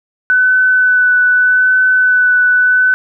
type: tone with vibrato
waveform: sine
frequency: 1500 Hz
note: F#6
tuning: 23 cents sharp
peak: -7 dBFS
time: 0.3-2.94 s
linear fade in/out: 0 ms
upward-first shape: sine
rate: 0.82 Hz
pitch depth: 13 cents each way
effects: none